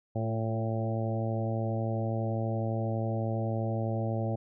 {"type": "harmonic tone with a mistuned harmonic", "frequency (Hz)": 112.1, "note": "A2", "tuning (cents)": 33, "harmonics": [1, 2, 3, 4, 5, 6, 7], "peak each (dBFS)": [-30, -36, -39, -42, -37, -40, -42], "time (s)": [0.15, 4.36], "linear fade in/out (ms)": 10, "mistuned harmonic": 3, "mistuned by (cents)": 18, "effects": []}